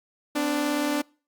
sawtooth tone pair together, 255.6 / 293.7 Hz, C4 / D4, -40 / 0 cents, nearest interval major second, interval 240 cents, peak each -27 / -20 dBFS, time 0.35-1.02 s, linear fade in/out 10 ms, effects noise-tail reverb RT60 0.4 s tail -26 dB re dry + Opus 48 kbps

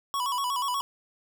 square tone with vibrato, 1048 Hz, C6, 2 cents sharp, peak -27 dBFS, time 0.14-0.81 s, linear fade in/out 0 ms, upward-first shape square, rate 8.3 Hz, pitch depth 100 cents each way, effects none

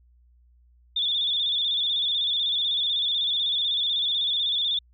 sine tone with vibrato, 3520 Hz, A7, in tune, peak -22 dBFS, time 0.96-4.79 s, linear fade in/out 5 ms, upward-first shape square, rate 16 Hz, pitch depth 48 cents each way, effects added 60 Hz sine -55 dBFS peak until 4.93 s

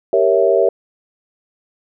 sine chord, G diminished seventh, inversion none, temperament equal, 392 / 466.2 / 554.4 / 659.3 Hz, G4 / Bb4 / Db5 / Fb5, 0 / 0 / 0 / 0 cents, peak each -16 dBFS, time 0.13-0.69 s, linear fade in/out 2 ms, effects none

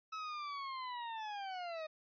40% pulse linear sweep, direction down, 1300 to 616 Hz, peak -40 dBFS, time 0.12-1.87 s, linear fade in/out 10 ms, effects resampled to 11025 Hz

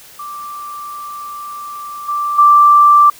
sine tone with level steps, 1174 Hz, D6, 1 cent flat, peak -25 / -15 / -4 dBFS, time 0.19-3.1 s, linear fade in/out 5 ms, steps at 2.08 / 2.38 s, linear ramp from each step 10 ms, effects white hiss -40 dBFS RMS until 3.19 s

